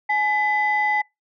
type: tone pair together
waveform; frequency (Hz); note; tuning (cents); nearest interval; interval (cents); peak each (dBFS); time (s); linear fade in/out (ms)
sine; 843.5 / 2004; G#5 / B6; +27 / +25; octave + minor third; 1498; -20; 0.09-1.02; 10
effects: noise-tail reverb RT60 0.2 s tail -26 dB re dry + tanh soft clip ceiling -11 dBFS